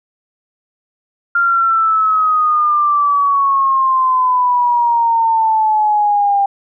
sine exponential sweep, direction down, 1396.9 to 794 Hz, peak -10 dBFS, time 1.35-6.46 s, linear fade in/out 5 ms, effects none

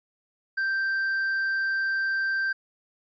triangle tone, 1568 Hz, G6, in tune, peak -22 dBFS, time 0.57-2.53 s, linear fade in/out 10 ms, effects resampled to 16000 Hz

